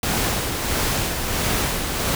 pink noise with tremolo, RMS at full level -21 dBFS, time 0.03-2.15 s, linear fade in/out 2 ms, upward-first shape sine, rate 1.5 Hz, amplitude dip 40%, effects none

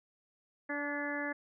harmonic tone with a mistuned harmonic, 290 Hz, D4, 22 cents flat, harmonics 1 / 2 / 3 / 4 / 5 / 6 / 7, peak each -39 / -41 / -45 / -47 / -46 / -38 / -44 dBFS, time 0.69-1.33 s, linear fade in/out 10 ms, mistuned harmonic 6, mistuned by -18 cents, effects none

